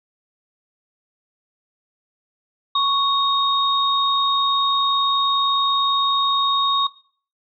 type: tone pair together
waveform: sine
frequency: 1108.7 / 3729 Hz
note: C#6 / A#7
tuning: 0 / 0 cents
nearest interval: octave + major sixth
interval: 2100 cents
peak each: -18 / -19 dBFS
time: 2.75-6.87 s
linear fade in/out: 5 ms
effects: noise-tail reverb RT60 0.5 s tail -20 dB re dry